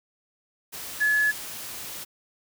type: tone in noise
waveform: sine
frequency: 1706 Hz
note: G#6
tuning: 46 cents sharp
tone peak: -19 dBFS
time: 1-1.32 s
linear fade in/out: 20 ms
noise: white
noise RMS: -37 dBFS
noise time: 0.72-2.05 s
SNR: +15 dB
effects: none